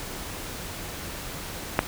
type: click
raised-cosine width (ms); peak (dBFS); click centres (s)
0.5; -3; 1.791
effects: pink hiss -36 dBFS RMS until 1.87 s